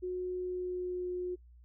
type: tone with pitch glide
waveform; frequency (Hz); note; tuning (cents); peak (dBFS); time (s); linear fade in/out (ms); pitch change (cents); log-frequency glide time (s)
sine; 364.2 to 360.2; F#4 to F#4; -27 to -46; -33; 0.02-1.36; 20; -19; 0.37-1.1
effects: noise-tail reverb RT60 0.1 s tail -23 dB re dry + added 60 Hz sine -54 dBFS peak until 1.64 s